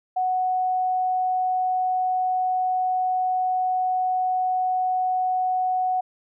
sine tone, 740 Hz, F#5, in tune, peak -20 dBFS, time 0.16-6.01 s, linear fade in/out 10 ms, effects none

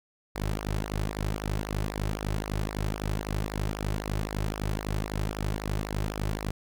sawtooth tone with flanger, 51.91 Hz, G#1, in tune, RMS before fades -31 dBFS, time 0.35-6.51 s, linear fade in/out 5 ms, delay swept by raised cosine 0.27 to 4.27 ms, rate 3.8 Hz, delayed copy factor -0.7, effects none

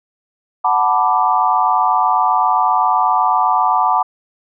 sine chord, B minor seventh, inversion second, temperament equal, 740 / 880 / 987.8 / 1174.7 Hz, F#5 / A5 / B5 / D6, 0 / 0 / 0 / 0 cents, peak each -17 dBFS, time 0.64-4.03 s, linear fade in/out 10 ms, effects none

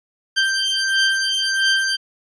20% pulse beating tone pair, 1568 / 1569.5 Hz, G6 / G6, 0 / +2 cents, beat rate 1.5 Hz, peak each -15 / -15 dBFS, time 0.36-1.97 s, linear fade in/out 20 ms, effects resampled to 22050 Hz

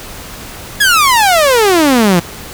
sawtooth exponential sweep, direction down, 1716 to 165.5 Hz, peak -3 dBFS, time 0.8-2.2 s, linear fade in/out 10 ms, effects pink hiss -29 dBFS RMS until 2.53 s

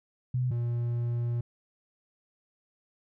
sine / triangle tone pair in turn, 126 / 119.07 Hz, B2 / A#2, +35 / +37 cents, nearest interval minor second, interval 98 cents, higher first, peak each -25 dBFS, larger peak neither, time 0.34-0.51 / 0.51-1.41 s, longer second, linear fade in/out 5 ms, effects none

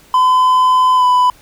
triangle tone with pitch glide, 1016 to 997.4 Hz, B5 to B5, +49 to +17 cents, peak -6 dBFS, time 0.14-1.3 s, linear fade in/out 2 ms, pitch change -32 cents, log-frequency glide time 0.96-1.04 s, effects pink hiss -46 dBFS RMS until 1.41 s

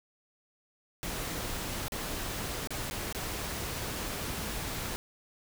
pink noise with dropouts, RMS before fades -36 dBFS, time 1.03-4.96 s, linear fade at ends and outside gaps 0 ms, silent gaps 1.882-1.921 / 2.673-2.706 / 2.9-2.91 / 3.126-3.148 s, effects none

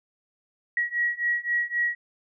sine beating tone pair, 1910 / 1913.8 Hz, A#6 / A#6, +42 / +45 cents, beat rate 3.8 Hz, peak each -27 / -26 dBFS, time 0.77-1.95 s, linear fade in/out 2 ms, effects none

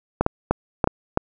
clicks, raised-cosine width 1 ms, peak -3 dBFS, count 6, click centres 0.21 / 0.264 / 0.51 / 0.842 / 0.874 / 1.174 s, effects none

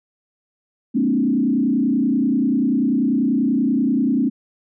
sine tone with frequency modulation, 254.5 Hz, C4, 48 cents flat, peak -15 dBFS, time 0.94-4.3 s, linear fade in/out 20 ms, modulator 30.3 Hz, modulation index 1.5, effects none

